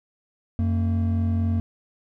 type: tone pair together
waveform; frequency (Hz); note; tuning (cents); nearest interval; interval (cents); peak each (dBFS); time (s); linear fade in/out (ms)
triangle; 90.68 / 228.1; F#2 / A#3; -34 / -37; octave + major third; 1597; -19 / -24; 0.59-1.6; 0
effects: none